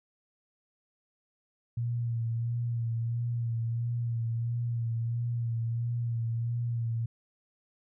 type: tone with vibrato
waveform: sine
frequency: 117 Hz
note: A#2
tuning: 7 cents sharp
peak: -28 dBFS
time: 1.77-7.06 s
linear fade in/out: 5 ms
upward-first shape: sine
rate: 1.5 Hz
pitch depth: 33 cents each way
effects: none